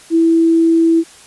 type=tone; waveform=sine; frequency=329.6 Hz; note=E4; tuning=in tune; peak=-8 dBFS; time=0.1-1.04 s; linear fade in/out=50 ms; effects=white hiss -41 dBFS RMS until 1.26 s + resampled to 24000 Hz